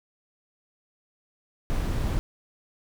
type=noise; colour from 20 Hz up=brown; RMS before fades=-26 dBFS; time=1.7-2.19 s; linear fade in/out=0 ms; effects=none